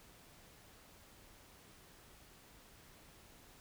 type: silence
effects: pink hiss -61 dBFS RMS until 3.6 s